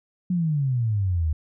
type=exponential sweep; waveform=sine; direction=down; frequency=185 to 75.2 Hz; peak=-20 dBFS; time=0.3-1.33 s; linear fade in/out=5 ms; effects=none